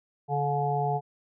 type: harmonic tone with a mistuned harmonic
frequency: 143.8 Hz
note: D3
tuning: 36 cents flat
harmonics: 1 / 3 / 5 / 6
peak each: -29 / -32 / -28 / -32 dBFS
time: 0.28-1.01 s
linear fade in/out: 50 ms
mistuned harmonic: 6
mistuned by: -18 cents
effects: none